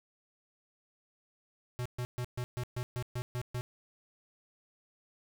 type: tone bursts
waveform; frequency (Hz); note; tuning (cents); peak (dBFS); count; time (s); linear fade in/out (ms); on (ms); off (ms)
square; 123.47; B2; 0; -34; 10; 1.79-3.61; 0; 65; 130
effects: none